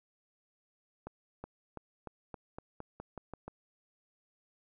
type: accelerating click train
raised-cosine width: 1 ms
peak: -28 dBFS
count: 11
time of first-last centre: 1.07-3.48 s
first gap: 370 ms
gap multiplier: 0.9
effects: none